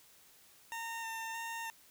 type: tone with vibrato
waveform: 20% pulse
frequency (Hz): 910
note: A#5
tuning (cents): -42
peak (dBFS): -34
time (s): 0.72-1.7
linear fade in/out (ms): 0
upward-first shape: square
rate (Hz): 1.6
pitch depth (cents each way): 13
effects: white hiss -62 dBFS RMS until 1.9 s